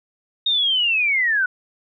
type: linear sweep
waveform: sine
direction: down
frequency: 3729 to 1454 Hz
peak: -16 dBFS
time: 0.46-1.46 s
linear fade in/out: 5 ms
effects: none